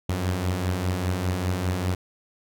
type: beating tone pair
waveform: sawtooth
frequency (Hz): 87.31 / 92.31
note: F2 / F#2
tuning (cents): 0 / -4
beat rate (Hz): 5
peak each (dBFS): -26 / -21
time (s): 0.09-1.95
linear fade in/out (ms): 5
effects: none